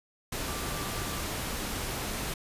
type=tone in noise; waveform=sine; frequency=1174.7 Hz; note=D6; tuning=in tune; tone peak=-43 dBFS; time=0.48-1.2 s; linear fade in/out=5 ms; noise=pink; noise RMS=-34 dBFS; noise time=0.32-2.34 s; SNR=-12 dB; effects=resampled to 32000 Hz